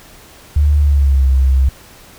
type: tone with pitch glide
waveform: sine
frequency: 73.4 to 66.15 Hz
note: D2 to C2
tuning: 0 to +20 cents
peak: -8 dBFS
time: 0.56-1.69 s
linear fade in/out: 5 ms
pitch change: -180 cents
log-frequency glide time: 0.79-1.26 s
effects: pink hiss -41 dBFS RMS until 2.18 s